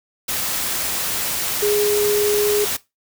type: tone in noise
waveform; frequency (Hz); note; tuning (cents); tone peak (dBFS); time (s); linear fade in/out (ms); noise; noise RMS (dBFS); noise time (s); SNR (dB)
sine; 415.3; G#4; 0; -16; 1.62-2.65; 10; white; -23; 0.28-2.77; +4
effects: noise-tail reverb RT60 0.2 s tail -18 dB re dry